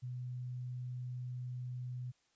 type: tone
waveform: sine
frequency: 124.8 Hz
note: B2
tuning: 19 cents sharp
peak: -39 dBFS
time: 0.02-2.12 s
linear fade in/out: 20 ms
effects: white hiss -75 dBFS RMS until 2.35 s + resampled to 16000 Hz